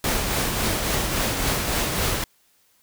pink noise with tremolo, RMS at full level -22 dBFS, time 0.04-2.24 s, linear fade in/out 2 ms, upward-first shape triangle, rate 3.6 Hz, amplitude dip 40%, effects white hiss -62 dBFS RMS until 2.82 s

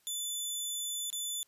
15% pulse tone with dropouts, 3500 Hz, A7, 10 cents flat, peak -27 dBFS, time 0.07-1.43 s, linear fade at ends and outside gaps 0 ms, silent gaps 1.102-1.128 s, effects white hiss -70 dBFS RMS until 1.47 s + resampled to 32000 Hz

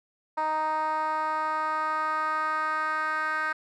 10% pulse tone with band-pass filter sweep, 311.1 Hz, D#4, in tune, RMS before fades -28 dBFS, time 0.37-3.53 s, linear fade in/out 10 ms, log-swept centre 920 to 1500 Hz, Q 3.3, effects none

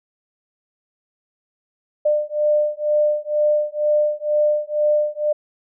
sine beating tone pair, 598 / 600.1 Hz, D5 / D5, +31 / +37 cents, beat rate 2.1 Hz, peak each -19 dBFS, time 2.05-5.33 s, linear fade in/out 10 ms, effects none

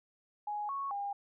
sine tone with pitch steps, 833 / 1106 / 806 Hz, G#5 / C#6 / G5, +5 / -4 / +48 cents, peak -34 dBFS, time 0.47-1.13 s, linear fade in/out 5 ms, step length 220 ms, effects none

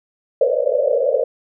white band-pass noise, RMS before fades -17 dBFS, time 0.41-1.24 s, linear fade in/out 5 ms, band 470 to 600 Hz, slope 96 dB/octave, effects none

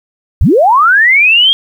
sine linear sweep, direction up, 38 to 3272 Hz, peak -4 dBFS, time 0.41-1.53 s, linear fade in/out 0 ms, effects 7-bit

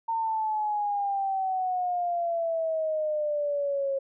sine exponential sweep, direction down, 914 to 542 Hz, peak -25 dBFS, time 0.08-3.99 s, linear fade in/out 10 ms, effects none

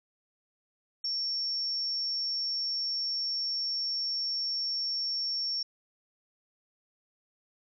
sine tone, 5470 Hz, F8, 37 cents flat, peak -29 dBFS, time 1.04-5.63 s, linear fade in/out 5 ms, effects none

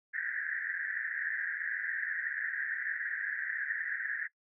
pink band-pass noise, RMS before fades -36 dBFS, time 0.13-4.28 s, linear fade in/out 20 ms, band 1600 to 1900 Hz, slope 96 dB/octave, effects noise-tail reverb RT60 0.1 s tail -21 dB re dry

